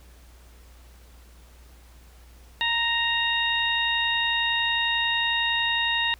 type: harmonic tone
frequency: 931 Hz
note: A#5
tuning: 2 cents flat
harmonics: 1 / 2 / 3 / 4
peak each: -30 / -26 / -27 / -27 dBFS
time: 2.61-6.14 s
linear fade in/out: 0 ms
effects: added 60 Hz sine -48 dBFS peak until 6.19 s + pink hiss -56 dBFS RMS until 6.19 s